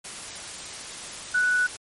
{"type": "tone in noise", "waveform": "sine", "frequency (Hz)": 1480, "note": "F#6", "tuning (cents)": 0, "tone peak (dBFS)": -19, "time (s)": [1.34, 1.67], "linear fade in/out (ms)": 10, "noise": "white", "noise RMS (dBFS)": -37, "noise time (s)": [0.04, 1.77], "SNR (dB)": 15, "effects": ["MP3 48 kbps"]}